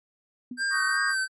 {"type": "tone with exponential decay", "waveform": "sine", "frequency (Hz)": 246.9, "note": "B3", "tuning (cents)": 0, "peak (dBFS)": -30, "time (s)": [0.51, 0.66], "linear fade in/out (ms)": 5, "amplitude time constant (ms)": 32}
{"type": "tone with vibrato", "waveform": "square", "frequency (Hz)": 1568, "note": "G6", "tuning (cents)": 0, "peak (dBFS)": -25, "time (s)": [0.57, 1.28], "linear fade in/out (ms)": 50, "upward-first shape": "sine", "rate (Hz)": 2.7, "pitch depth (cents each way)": 36}
{"type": "chord", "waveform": "sine", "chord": "D# minor seventh", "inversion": "third", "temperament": "just", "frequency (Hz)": [1120.1, 1244.5, 1493.4, 1866.8], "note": ["C#6", "D#6", "F#6", "A#6"], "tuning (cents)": [18, 0, 16, 2], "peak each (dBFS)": -32, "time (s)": [0.7, 1.15], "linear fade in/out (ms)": 50}
{"effects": ["MP3 48 kbps"]}